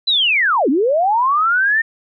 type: linear two-way sweep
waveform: sine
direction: down then up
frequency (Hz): 4056 to 243.1 to 1837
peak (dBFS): -12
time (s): 0.07-1.82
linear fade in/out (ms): 10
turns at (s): 0.69
effects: none